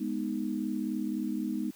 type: chord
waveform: sine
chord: G# minor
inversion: none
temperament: equal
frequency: 207.7 / 246.9 / 311.1 Hz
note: G#3 / B3 / D#4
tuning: 0 / 0 / 0 cents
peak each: -34 dBFS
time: 0-1.71 s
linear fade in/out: 10 ms
effects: white hiss -57 dBFS RMS until 1.75 s